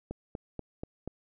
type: click train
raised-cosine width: 2 ms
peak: -23 dBFS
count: 5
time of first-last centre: 0.11-1.076 s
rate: 4.14 Hz
effects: none